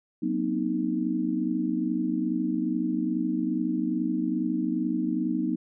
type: chord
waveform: sine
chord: C half-diminished seventh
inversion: second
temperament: equal with one note detuned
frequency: 185 / 239.2 / 261.6 / 311.1 Hz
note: Gb3 / Bb3 / C4 / Eb4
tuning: 0 / +45 / 0 / 0 cents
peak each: -32 / -29 / -32 / -28 dBFS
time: 0.22-5.56 s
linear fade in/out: 10 ms
effects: none